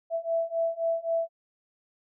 sine beating tone pair, 661 / 664.8 Hz, E5 / E5, +5 / +15 cents, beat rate 3.8 Hz, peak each -29 / -28 dBFS, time 0.1-1.29 s, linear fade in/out 50 ms, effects none

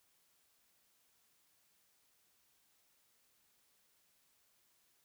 silence, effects white hiss -74 dBFS RMS until 5.04 s

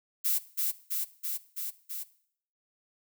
violet noise with echo, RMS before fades -27 dBFS, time 0.24-0.39 s, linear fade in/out 20 ms, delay 330 ms, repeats 5, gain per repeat -2 dB, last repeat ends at 2.04 s, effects noise-tail reverb RT60 0.6 s tail -18 dB re dry

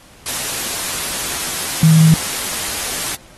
sine tone in noise, 159.8 Hz, D#3, 47 cents sharp, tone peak -6 dBFS, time 1.83-2.14 s, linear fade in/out 2 ms, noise white, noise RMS -22 dBFS, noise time 0.26-3.15 s, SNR +13 dB, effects pink hiss -45 dBFS RMS until 3.37 s + AAC 32 kbps

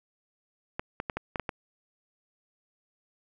clicks, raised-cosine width 0.5 ms, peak -16 dBFS, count 7, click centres 0.795 / 1.001 / 1.098 / 1.17 / 1.358 / 1.397 / 1.492 s, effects none

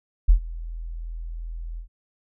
sine tone with ADSR envelope, 41.4 Hz, E1, 8 cents sharp, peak -8 dBFS, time 0.28-1.88 s, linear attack 17 ms, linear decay 92 ms, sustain -22 dB, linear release 100 ms, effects none

